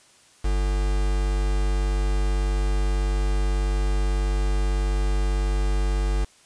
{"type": "tone with quantisation", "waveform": "triangle", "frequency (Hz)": 49.15, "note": "G1", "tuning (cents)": 5, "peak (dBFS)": -18, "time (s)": [0.44, 6.25], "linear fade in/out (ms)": 10, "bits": 5, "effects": ["white hiss -55 dBFS RMS until 6.45 s", "resampled to 22050 Hz"]}